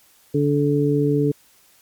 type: harmonic tone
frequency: 144.8 Hz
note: D3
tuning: 24 cents flat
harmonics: 1 / 2 / 3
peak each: -20 / -20 / -20 dBFS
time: 0.34-1.32 s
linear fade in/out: 10 ms
effects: white hiss -55 dBFS RMS until 1.81 s + MP3 96 kbps